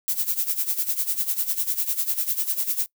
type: noise with tremolo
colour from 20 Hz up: violet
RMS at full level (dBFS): -22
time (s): 0.08-2.86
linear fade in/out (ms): 0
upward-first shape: sine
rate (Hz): 10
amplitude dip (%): 80
effects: noise-tail reverb RT60 0.1 s tail -21 dB re dry